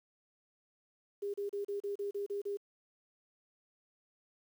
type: tone bursts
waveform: sine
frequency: 404.2 Hz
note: G#4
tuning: 47 cents flat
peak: -34 dBFS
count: 9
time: 1.22-2.572 s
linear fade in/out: 10 ms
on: 120 ms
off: 34 ms
effects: 10-bit